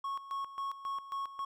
triangle tone with tremolo, 1100 Hz, C#6, 14 cents flat, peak -32 dBFS, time 0.04-1.45 s, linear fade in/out 5 ms, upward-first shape square, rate 3.7 Hz, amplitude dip 75%, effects none

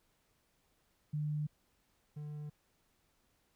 sine / triangle tone pair in turn, 150 / 149.21 Hz, D3 / D3, +37 / +28 cents, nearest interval unison, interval 9 cents, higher first, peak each -33 / -39 dBFS, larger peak first, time 1.13-1.47 / 2.16-2.5 s, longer neither, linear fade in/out 10 ms, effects pink hiss -75 dBFS RMS until 3.55 s

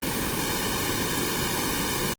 pink noise with comb filter, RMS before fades -27 dBFS, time 0.02-2.14 s, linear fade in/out 10 ms, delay 1.5 ms, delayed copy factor -0.8, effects Opus 24 kbps

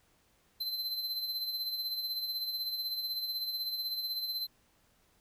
square tone with tremolo, 4080 Hz, C8, 44 cents flat, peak -32 dBFS, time 0.6-4.47 s, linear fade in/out 10 ms, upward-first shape sine, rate 16 Hz, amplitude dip 50%, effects pink hiss -69 dBFS RMS until 5.2 s

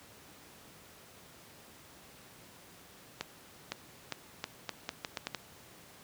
accelerating click train, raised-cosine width 0.2 ms, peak -17 dBFS, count 10, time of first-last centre 3.21-5.348 s, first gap 510 ms, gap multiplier 0.79, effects pink hiss -55 dBFS RMS until 6.03 s + high-pass 100 Hz 12 dB/octave

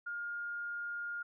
sine tone, 1416 Hz, F6, 23 cents sharp, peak -37 dBFS, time 0.06-1.23 s, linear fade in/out 10 ms, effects none

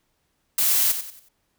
blue noise with echo, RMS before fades -20 dBFS, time 0.58-0.92 s, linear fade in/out 5 ms, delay 92 ms, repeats 4, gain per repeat -9 dB, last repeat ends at 1.288 s, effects pink hiss -71 dBFS RMS until 1.58 s

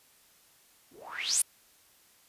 blue noise with low-pass filter sweep, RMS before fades -32 dBFS, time 0.91-1.42 s, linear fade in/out 5 ms, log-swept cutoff 250 to 11000 Hz, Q 9.8, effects white hiss -62 dBFS RMS until 2.28 s + resampled to 32000 Hz

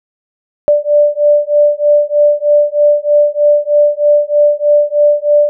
sine beating tone pair, 587.3 / 590.5 Hz, D5 / D5, 0 / +9 cents, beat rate 3.2 Hz, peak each -10 dBFS, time 0.68-5.49 s, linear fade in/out 0 ms, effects none

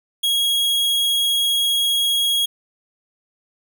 45% pulse tone, 3305 Hz, G#7, 9 cents flat, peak -16 dBFS, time 0.23-2.46 s, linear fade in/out 10 ms, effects none

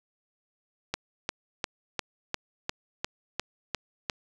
click train, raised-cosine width 0.2 ms, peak -11 dBFS, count 10, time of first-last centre 0.94-4.098 s, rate 2.85 Hz, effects none

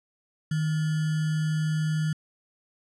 sine tone with sample-and-hold, 155.56 Hz, D#3, in tune, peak -23 dBFS, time 0.51-2.13 s, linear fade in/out 5 ms, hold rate 1575 Hz, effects resampled to 24000 Hz

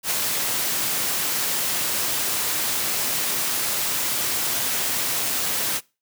white noise with ADSR envelope, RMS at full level -22 dBFS, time 0.03-5.81 s, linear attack 74 ms, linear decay 17 ms, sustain -2 dB, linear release 47 ms, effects noise-tail reverb RT60 0.3 s tail -24 dB re dry + high-pass 100 Hz 12 dB/octave

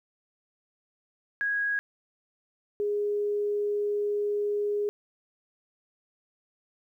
sine tone pair in turn, 1651 / 412.8 Hz, G#6 / G#4, -11 / -10 cents, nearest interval 2 octaves, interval 2399 cents, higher first, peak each -25 dBFS, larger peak neither, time 1.41-1.79 / 2.8-4.89 s, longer second, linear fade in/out 0 ms, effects 11-bit

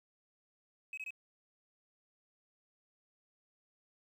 sine tone bursts, 2549 Hz, D#7, 41 cents sharp, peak -38 dBFS, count 3, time 0.93-1.106 s, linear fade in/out 2 ms, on 44 ms, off 22 ms, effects tanh soft clip ceiling -38 dBFS + 11-bit

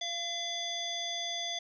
harmonic tone with a mistuned harmonic, 689 Hz, F5, 24 cents flat, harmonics 1 / 3 / 5 / 7 / 9, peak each -41 / -43 / -35 / -45 / -43 dBFS, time 0.01-1.59 s, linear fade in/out 5 ms, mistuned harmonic 3, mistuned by -31 cents, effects none

